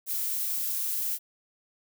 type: noise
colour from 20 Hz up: violet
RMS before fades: -30 dBFS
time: 0.06-1.19 s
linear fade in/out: 50 ms
effects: none